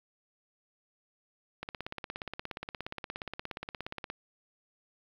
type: click train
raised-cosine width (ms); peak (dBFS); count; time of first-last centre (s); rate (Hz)
0.3; -21; 43; 1.63-4.101; 17
effects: low-pass 5000 Hz 12 dB/octave + 9-bit